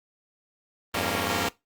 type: tone cluster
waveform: 5% pulse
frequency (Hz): 85.4 / 99.8 / 232.8 / 275.1 / 455.7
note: F2 / G2 / A#3 / C#4 / A#4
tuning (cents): -38 / +32 / -2 / -13 / -39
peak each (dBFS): -20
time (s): 0.94-1.49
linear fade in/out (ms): 5
effects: noise-tail reverb RT60 0.2 s tail -20 dB re dry + Opus 32 kbps